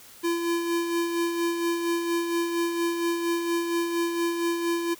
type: tone with tremolo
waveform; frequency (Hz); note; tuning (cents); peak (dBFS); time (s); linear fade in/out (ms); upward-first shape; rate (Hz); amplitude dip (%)
square; 339.7; F4; -48; -23; 0.23-4.95; 20; sine; 4.3; 45
effects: white hiss -49 dBFS RMS until 4.99 s